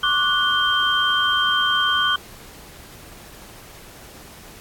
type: tone cluster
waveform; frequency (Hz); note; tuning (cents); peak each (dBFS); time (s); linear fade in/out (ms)
sine; 1089 / 1168 / 1472 / 3155; C#6 / D6 / F#6 / G7; -31 / -10 / -9 / +10; -28 / -23 / -21 / -20; 0.03-2.16; 5
effects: pink hiss -43 dBFS RMS until 4.6 s + AAC 64 kbps